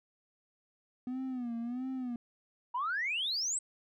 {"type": "tone with vibrato", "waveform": "triangle", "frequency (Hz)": 246.6, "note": "B3", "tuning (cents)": -2, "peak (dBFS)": -32, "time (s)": [1.07, 2.16], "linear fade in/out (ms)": 2, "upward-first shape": "sine", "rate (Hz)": 1.5, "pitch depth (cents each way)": 110}
{"type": "exponential sweep", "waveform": "sine", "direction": "up", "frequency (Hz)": [932.3, 8270], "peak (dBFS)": -30, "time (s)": [2.74, 3.59], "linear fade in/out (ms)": 10}
{"effects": ["tanh soft clip ceiling -26 dBFS"]}